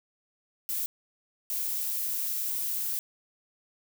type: noise bursts at uneven times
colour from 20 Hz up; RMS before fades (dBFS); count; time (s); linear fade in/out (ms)
violet; -31; 2; 0.69-0.86 / 1.5-2.99; 0
effects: none